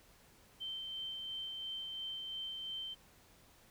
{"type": "tone with tremolo", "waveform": "sine", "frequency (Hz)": 3110, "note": "G7", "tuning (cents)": -14, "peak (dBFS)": -39, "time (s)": [0.6, 2.95], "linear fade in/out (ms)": 20, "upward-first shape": "sine", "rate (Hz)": 2.9, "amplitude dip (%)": 25, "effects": ["pink hiss -64 dBFS RMS until 3.7 s"]}